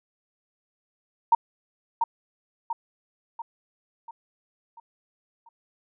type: tone with echo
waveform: sine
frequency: 925 Hz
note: A#5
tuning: 14 cents flat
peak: -13 dBFS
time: 1.32-1.35 s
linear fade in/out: 5 ms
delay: 690 ms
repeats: 6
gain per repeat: -6 dB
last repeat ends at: 5.49 s
effects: none